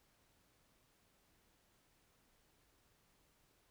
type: silence
effects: pink hiss -74 dBFS RMS until 3.7 s